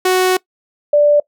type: tone pair in turn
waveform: sawtooth / sine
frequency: 370 / 587.3 Hz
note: F#4 / D5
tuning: 0 / 0 cents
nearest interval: minor sixth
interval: 800 cents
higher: second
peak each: -7 dBFS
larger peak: neither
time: 0.05-0.37 / 0.93-1.2 s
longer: first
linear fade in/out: 5 ms
effects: noise-tail reverb RT60 0.1 s tail -22 dB re dry